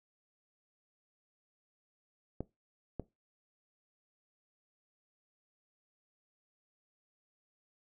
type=clicks; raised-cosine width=2 ms; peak=-23 dBFS; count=2; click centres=2.406 / 2.997 s; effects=noise-tail reverb RT60 0.2 s tail -19 dB re dry